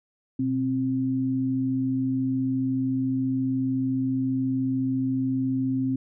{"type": "tone pair together", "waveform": "sine", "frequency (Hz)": [124.26, 263.3], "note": ["B2", "C4"], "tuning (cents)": [11, 11], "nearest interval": "octave + minor second", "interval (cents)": 1300, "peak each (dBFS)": [-30, -23], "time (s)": [0.39, 5.96], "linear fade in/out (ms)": 5, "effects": []}